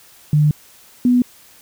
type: tone pair in turn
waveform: sine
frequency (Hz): 150 / 246.7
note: D3 / B3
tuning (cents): +37 / -2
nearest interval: major sixth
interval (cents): 861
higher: second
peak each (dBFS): -10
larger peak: neither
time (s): 0.33-0.51 / 1.05-1.22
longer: first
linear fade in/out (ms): 2
effects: white hiss -47 dBFS RMS until 1.61 s